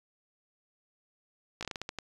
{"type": "slowing click train", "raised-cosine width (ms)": 0.2, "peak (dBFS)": -19, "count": 9, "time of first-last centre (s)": [1.61, 1.987], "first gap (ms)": 17, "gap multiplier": 1.28, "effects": ["resampled to 24000 Hz"]}